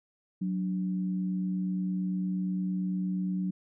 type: tone pair together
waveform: sine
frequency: 185.02 / 293.7 Hz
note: F#3 / D4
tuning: 0 / 0 cents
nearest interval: minor sixth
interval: 800 cents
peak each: -28 / -39 dBFS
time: 0.41-3.51 s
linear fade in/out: 10 ms
effects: none